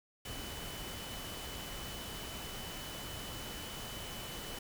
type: tone in noise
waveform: sine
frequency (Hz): 2997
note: F#7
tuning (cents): +22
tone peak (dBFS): -49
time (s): 0.25-4.59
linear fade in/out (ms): 5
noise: pink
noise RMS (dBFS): -44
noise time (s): 0.25-4.59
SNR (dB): -8
effects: none